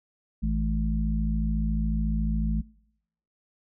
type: harmonic tone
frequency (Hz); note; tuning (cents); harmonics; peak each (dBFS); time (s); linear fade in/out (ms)
54; A1; -32; 1 / 3 / 4; -25 / -31 / -29; 0.42-2.62; 20
effects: noise-tail reverb RT60 0.8 s tail -24 dB re dry